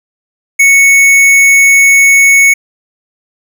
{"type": "tone with hard clipping", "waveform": "triangle", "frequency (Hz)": 2214, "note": "C#7", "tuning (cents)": -3, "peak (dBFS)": -4, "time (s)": [0.59, 2.54], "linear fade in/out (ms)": 10, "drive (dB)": 18, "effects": []}